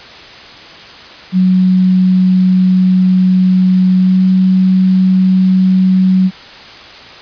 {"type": "tone with pitch glide", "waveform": "sine", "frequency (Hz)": [185, 186.83], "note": ["F#3", "F#3"], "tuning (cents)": [0, 17], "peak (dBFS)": -6, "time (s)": [1.32, 6.31], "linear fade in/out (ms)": 50, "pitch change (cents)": 17, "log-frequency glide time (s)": [3.98, 4.24], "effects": ["white hiss -33 dBFS RMS until 7.21 s", "resampled to 11025 Hz"]}